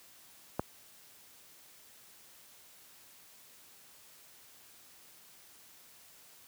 click, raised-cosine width 1 ms, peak -16 dBFS, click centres 0.595 s, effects white hiss -58 dBFS RMS until 6.47 s + high-pass 60 Hz 12 dB/octave

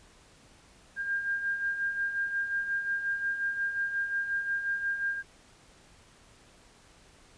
sine beating tone pair, 1600 / 1605.6 Hz, G6 / G6, +35 / +41 cents, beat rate 5.6 Hz, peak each -37 / -29 dBFS, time 0.96-5.23 s, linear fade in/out 50 ms, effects pink hiss -58 dBFS RMS until 7.37 s + resampled to 22050 Hz

